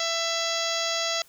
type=harmonic tone with a mistuned harmonic; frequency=666 Hz; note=E5; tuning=18 cents sharp; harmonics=1 / 2 / 3 / 4 / 5 / 6 / 7 / 8 / 9 / 10; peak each=-31 / -34 / -34 / -37 / -32 / -34 / -34 / -35 / -41 / -35 dBFS; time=0-1.22 s; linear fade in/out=2 ms; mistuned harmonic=7; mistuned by=+19 cents; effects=white hiss -56 dBFS RMS until 1.28 s